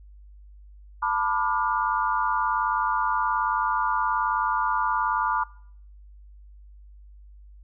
sine chord, B half-diminished seventh, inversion third, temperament just, 889 / 987.8 / 1185.3 / 1422.4 Hz, A5 / B5 / D6 / F6, +18 / 0 / +16 / +31 cents, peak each -28 / -26 / -27 / -30 dBFS, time 1.02-5.44 s, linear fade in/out 10 ms, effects noise-tail reverb RT60 0.6 s tail -22 dB re dry + added 50 Hz sine -45 dBFS peak until 7.63 s

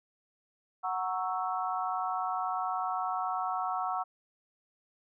sine chord, F# dominant seventh, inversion none, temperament equal, 740 / 932.3 / 1108.7 / 1318.5 Hz, F#5 / A#5 / C#6 / E6, 0 / 0 / 0 / 0 cents, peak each -33 / -38 / -36 / -36 dBFS, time 0.83-4.04 s, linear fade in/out 20 ms, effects none

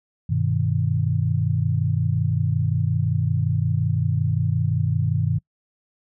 sine chord, G augmented, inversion none, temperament equal, 98 / 123.47 / 155.56 Hz, G2 / B2 / D#3, 0 / 0 / 0 cents, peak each -23 dBFS, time 0.29-5.39 s, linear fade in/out 10 ms, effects noise-tail reverb RT60 0.1 s tail -25 dB re dry

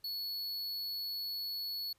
square tone, 4400 Hz, C#8, 14 cents flat, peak -37 dBFS, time 0.04-1.93 s, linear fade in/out 5 ms, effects pink hiss -72 dBFS RMS until 1.98 s + resampled to 32000 Hz

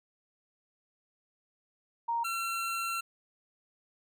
sine / 25% pulse tone pair in turn, 932.3 / 1357.3 Hz, A#5 / F6, 0 / -50 cents, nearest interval perfect fifth, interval 650 cents, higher second, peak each -28 dBFS, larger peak neither, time 2.08-2.24 / 2.24-3.01 s, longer second, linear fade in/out 10 ms, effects none

